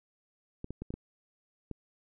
clicks, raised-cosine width 3 ms, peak -25 dBFS, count 6, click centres 0.644 / 0.706 / 0.82 / 0.905 / 0.94 / 1.713 s, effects none

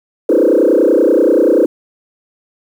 sine tone with frequency modulation, 415.3 Hz, G#4, in tune, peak -6 dBFS, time 0.29-1.66 s, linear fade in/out 5 ms, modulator 30.4 Hz, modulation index 4, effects tanh soft clip ceiling -3 dBFS + 7-bit

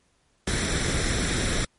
pink noise with comb filter, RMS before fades -25 dBFS, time 0.47-1.65 s, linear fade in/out 5 ms, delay 0.53 ms, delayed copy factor +0.55, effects pink hiss -67 dBFS RMS until 1.78 s + MP3 48 kbps

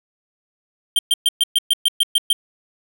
square tone bursts, 3166 Hz, G7, 17 cents sharp, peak -13 dBFS, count 10, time 0.96-2.33 s, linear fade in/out 2 ms, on 29 ms, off 120 ms, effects none

